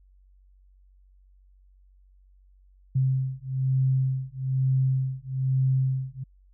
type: beating tone pair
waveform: sine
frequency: 131.2 / 132.3 Hz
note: C3 / C3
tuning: +5 / +20 cents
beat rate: 1.1 Hz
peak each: -25 dBFS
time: 2.95-6.24 s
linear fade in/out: 10 ms
effects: added 47 Hz sine -54 dBFS peak until 6.53 s